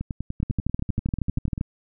two click trains, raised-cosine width 5 ms, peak -16 / -12 dBFS, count 17 / 16, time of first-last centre 0.01-1.579 / 0.43-1.611 s, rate 10.2 / 12.7 Hz, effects none

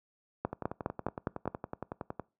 two click trains, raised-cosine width 1 ms, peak -22 / -16 dBFS, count 19 / 6, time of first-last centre 0.53-2.197 / 0.45-1.477 s, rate 10.8 / 4.87 Hz, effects noise-tail reverb RT60 0.3 s tail -23 dB re dry + high-pass 80 Hz 12 dB/octave

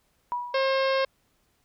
sine tone with exponential decay, 973 Hz, B5, 26 cents flat, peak -24 dBFS, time 0.32-0.92 s, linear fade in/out 0 ms, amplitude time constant 130 ms
harmonic tone, 535 Hz, C5, 38 cents sharp, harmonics 1 / 2 / 3 / 4 / 5 / 6 / 7 / 8 / 9 / 10, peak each -23 / -29 / -33 / -35 / -37 / -39 / -40 / -41 / -42 / -43 dBFS, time 0.54-1.05 s, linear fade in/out 5 ms
effects pink hiss -69 dBFS RMS until 1.64 s

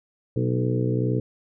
harmonic tone with a mistuned harmonic, 62 Hz, B1, 7 cents sharp, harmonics 2 / 3 / 4 / 5 / 6 / 7 / 8, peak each -23 / -31 / -32 / -29 / -34 / -29 / -34 dBFS, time 0.36-1.2 s, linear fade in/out 5 ms, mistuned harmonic 4, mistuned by -45 cents, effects none

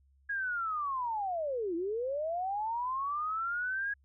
sine linear two-way sweep, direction down then up, 1661.2 to 324.2 to 1661.2 Hz, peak -31 dBFS, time 0.29-3.94 s, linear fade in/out 10 ms, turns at 1.75 s, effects added 68 Hz sine -63 dBFS peak until 4.04 s

